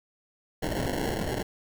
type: noise with sample-and-hold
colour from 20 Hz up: white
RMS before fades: -30 dBFS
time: 0.62-1.43 s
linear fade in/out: 10 ms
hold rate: 1225 Hz
effects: none